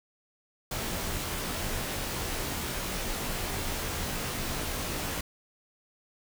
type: noise with comb filter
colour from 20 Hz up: pink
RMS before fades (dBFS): -33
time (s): 0.71-5.21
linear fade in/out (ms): 5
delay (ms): 19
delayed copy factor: -0.75
effects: none